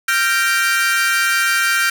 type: chord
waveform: 40% pulse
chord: G minor seventh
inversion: third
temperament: equal with one note detuned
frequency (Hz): 1382.5 / 1568 / 1864.7 / 2349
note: F6 / G6 / Bb6 / D7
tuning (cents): -18 / 0 / 0 / 0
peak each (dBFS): -18 / -17 / -22 / -21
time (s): 0.08-1.9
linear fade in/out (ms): 5
effects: none